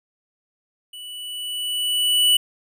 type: tone with level ramp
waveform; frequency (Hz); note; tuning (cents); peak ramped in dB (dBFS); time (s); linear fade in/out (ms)
square; 2960; F#7; 0; -36 to -13; 0.93-2.37; 5
effects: none